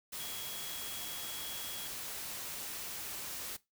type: tone in noise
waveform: sine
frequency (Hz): 3322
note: G#7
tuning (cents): 0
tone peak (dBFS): -46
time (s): 0.19-1.88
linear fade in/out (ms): 10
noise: white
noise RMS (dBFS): -42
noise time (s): 0.12-3.57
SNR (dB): -7
effects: noise-tail reverb RT60 0.2 s tail -19 dB re dry